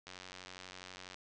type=click train; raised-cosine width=0.2 ms; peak=-30 dBFS; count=100; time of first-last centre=0.07-1.144 s; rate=92.2 Hz; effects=resampled to 22050 Hz + 12-bit